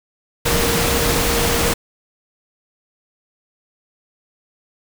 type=tone in noise; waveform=sine; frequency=469.2 Hz; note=A#4; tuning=11 cents sharp; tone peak=-23 dBFS; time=0.45-1.74 s; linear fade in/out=10 ms; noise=pink; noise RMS=-18 dBFS; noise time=0.45-1.74 s; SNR=-8 dB; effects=none